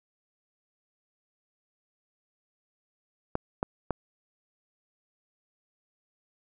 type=clicks; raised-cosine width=1 ms; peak=-13 dBFS; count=3; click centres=3.354 / 3.629 / 3.907 s; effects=none